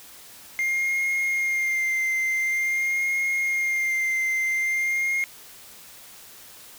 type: tone with vibrato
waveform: triangle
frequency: 2113 Hz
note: C7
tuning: 16 cents sharp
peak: -20 dBFS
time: 0.59-5.24 s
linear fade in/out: 0 ms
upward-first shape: sine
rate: 0.47 Hz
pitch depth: 25 cents each way
effects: white hiss -46 dBFS RMS until 6.78 s